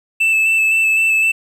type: tone with vibrato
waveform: triangle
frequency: 2637 Hz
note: E7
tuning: in tune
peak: -10 dBFS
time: 0.2-1.32 s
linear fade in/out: 10 ms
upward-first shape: square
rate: 3.9 Hz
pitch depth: 14 cents each way
effects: 8-bit

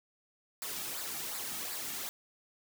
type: noise with flanger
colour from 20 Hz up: white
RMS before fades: -39 dBFS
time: 0.62-2.09 s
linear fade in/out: 0 ms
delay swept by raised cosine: 0.32 to 2.02 ms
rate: 2.7 Hz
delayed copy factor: -0.6
effects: none

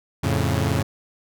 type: chord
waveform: sawtooth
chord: F augmented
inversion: none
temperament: equal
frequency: 87.31 / 110 / 138.59 Hz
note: F2 / A2 / C#3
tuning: 0 / 0 / 0 cents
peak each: -20 dBFS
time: 0.23-0.83 s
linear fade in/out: 10 ms
effects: none

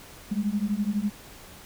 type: beating tone pair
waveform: sine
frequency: 200.4 / 212.4 Hz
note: G3 / G#3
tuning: +38 / +39 cents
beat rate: 12 Hz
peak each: -27 dBFS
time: 0.31-1.11 s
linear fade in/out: 10 ms
effects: pink hiss -47 dBFS RMS until 1.65 s

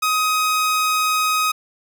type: tone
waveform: sawtooth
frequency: 1258 Hz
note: D#6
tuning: 19 cents sharp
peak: -13 dBFS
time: 0.02-1.52 s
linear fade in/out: 10 ms
effects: none

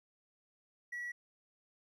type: tone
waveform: triangle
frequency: 1934 Hz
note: B6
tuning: 37 cents flat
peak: -36 dBFS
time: 0.92-1.12 s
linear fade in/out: 10 ms
effects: tanh soft clip ceiling -34 dBFS

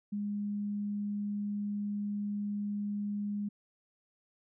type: tone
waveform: sine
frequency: 205.3 Hz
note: G#3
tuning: 20 cents flat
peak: -32 dBFS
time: 0.12-3.49 s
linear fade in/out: 10 ms
effects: none

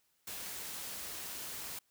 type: noise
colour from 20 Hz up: white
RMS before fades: -43 dBFS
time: 0.27-1.79 s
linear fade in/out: 5 ms
effects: white hiss -75 dBFS RMS until 1.9 s

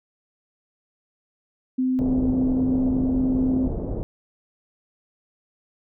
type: tone with pitch glide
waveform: sine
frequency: 257.2 to 258.8 Hz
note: C4 to C4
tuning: -30 to -19 cents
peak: -19 dBFS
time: 1.78-3.68 s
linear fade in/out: 10 ms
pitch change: +11 cents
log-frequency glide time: 2.33-2.97 s
type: low-pass noise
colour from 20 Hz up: pink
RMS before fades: -28 dBFS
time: 1.99-4.03 s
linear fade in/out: 0 ms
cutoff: 580 Hz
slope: 24 dB/octave
effects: none

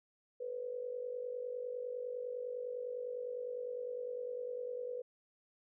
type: tone with amplitude modulation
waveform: sine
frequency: 493.9 Hz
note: B4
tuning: in tune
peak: -35 dBFS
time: 0.4-5.02 s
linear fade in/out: 10 ms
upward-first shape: sine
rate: 49.9 Hz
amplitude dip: 70%
effects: none

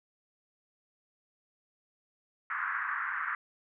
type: band-pass noise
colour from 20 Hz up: white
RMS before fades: -34 dBFS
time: 2.5-3.35 s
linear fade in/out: 2 ms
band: 1100 to 1800 Hz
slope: 48 dB/octave
effects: none

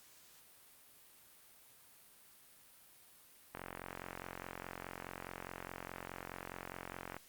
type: click train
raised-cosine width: 0.5 ms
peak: -28 dBFS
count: 163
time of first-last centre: 3.55-7.166 s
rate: 44.8 Hz
effects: white hiss -62 dBFS RMS until 7.28 s + Opus 48 kbps

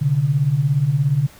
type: beating tone pair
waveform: sine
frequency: 127.8 / 144.8 Hz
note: C3 / D3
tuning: -40 / -24 cents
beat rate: 17 Hz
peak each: -20 / -16 dBFS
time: 0.01-1.27 s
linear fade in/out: 10 ms
effects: pink hiss -46 dBFS RMS until 1.39 s

